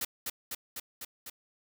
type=noise with echo; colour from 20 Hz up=white; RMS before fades=-33 dBFS; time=0.01-0.05 s; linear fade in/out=5 ms; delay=250 ms; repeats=5; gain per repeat=-2 dB; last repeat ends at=1.3 s; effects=none